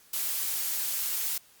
blue noise, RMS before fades -30 dBFS, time 0.13-1.38 s, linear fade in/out 5 ms, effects white hiss -58 dBFS RMS until 1.6 s + Opus 48 kbps

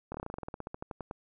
slowing click train, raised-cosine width 1 ms, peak -24 dBFS, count 19, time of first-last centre 0.12-1.111 s, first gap 24 ms, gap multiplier 1.09, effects none

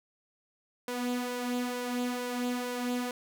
sawtooth tone with flanger, 246.2 Hz, B3, 5 cents flat, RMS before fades -33 dBFS, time 0.88-3.11 s, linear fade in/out 2 ms, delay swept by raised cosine 1.9 to 3.8 ms, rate 2.2 Hz, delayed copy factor +0.5, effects none

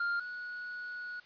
triangle tone pair in turn, 1400 / 1462.7 Hz, F6 / F#6, +4 / -20 cents, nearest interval minor second, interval 76 cents, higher second, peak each -28 / -37 dBFS, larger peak first, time 0-0.2 / 0.2-1.2 s, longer second, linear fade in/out 5 ms, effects white hiss -59 dBFS RMS until 1.25 s + resampled to 11025 Hz

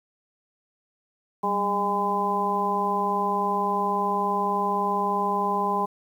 harmonic tone with a mistuned harmonic, 203.5 Hz, G#3, 35 cents flat, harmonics 1 / 2 / 3 / 4 / 5, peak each -31 / -30 / -35 / -27 / -25 dBFS, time 1.43-5.86 s, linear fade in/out 10 ms, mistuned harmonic 1, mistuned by -78 cents, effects 9-bit

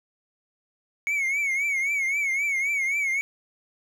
triangle tone with vibrato, 2217 Hz, C#7, in tune, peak -21 dBFS, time 1.07-3.21 s, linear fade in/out 0 ms, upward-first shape triangle, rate 3.8 Hz, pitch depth 110 cents each way, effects none

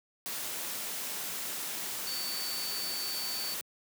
sine tone in noise, 4500 Hz, C#8, 25 cents sharp, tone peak -36 dBFS, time 2.07-3.54 s, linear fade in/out 0 ms, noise white, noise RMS -37 dBFS, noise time 0.26-3.61 s, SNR -2 dB, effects high-pass 150 Hz 12 dB/octave

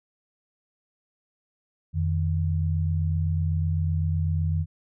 sine tone pair together, 87.31 / 155.23 Hz, F2 / D#3, 0 / -4 cents, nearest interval minor seventh, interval 996 cents, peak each -23 / -27 dBFS, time 1.93-4.66 s, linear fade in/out 50 ms, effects none

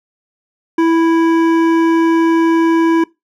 sine tone with hard clipping, 329.6 Hz, E4, in tune, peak -11 dBFS, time 0.78-3.04 s, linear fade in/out 5 ms, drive 12 dB, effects noise-tail reverb RT60 0.2 s tail -22 dB re dry

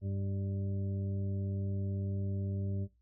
harmonic tone, 98 Hz, G2, in tune, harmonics 1 / 2 / 3 / 4 / 6, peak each -33 / -41 / -50 / -48 / -52 dBFS, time 0.01-2.88 s, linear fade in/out 50 ms, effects noise-tail reverb RT60 0.2 s tail -17 dB re dry + added 60 Hz sine -67 dBFS peak until 3.01 s

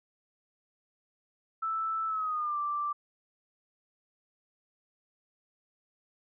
sine tone with pitch glide, 1318.5 to 1174.6 Hz, E6 to D6, 0 to 0 cents, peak -29 dBFS, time 1.62-2.93 s, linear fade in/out 10 ms, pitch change -200 cents, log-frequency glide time 2.07-2.58 s, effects none

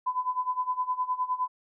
sine tone with tremolo, 1007 Hz, B5, 33 cents sharp, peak -23 dBFS, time 0.06-1.48 s, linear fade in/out 10 ms, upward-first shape sine, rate 9.7 Hz, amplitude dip 85%, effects none

